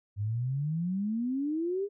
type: exponential sweep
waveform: sine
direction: up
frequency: 98.8 to 415.3 Hz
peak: -28 dBFS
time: 0.16-1.89 s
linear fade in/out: 50 ms
effects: none